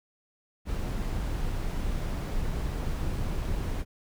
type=noise; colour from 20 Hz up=brown; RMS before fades=-30 dBFS; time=0.65-3.85 s; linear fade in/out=50 ms; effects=none